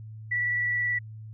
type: tone with vibrato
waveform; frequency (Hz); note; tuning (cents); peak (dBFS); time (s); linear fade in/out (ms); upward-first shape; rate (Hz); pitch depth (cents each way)
sine; 1954; B6; -19; -24; 0.31-0.99; 10; triangle; 19; 15
effects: added 109 Hz sine -39 dBFS peak until 1.33 s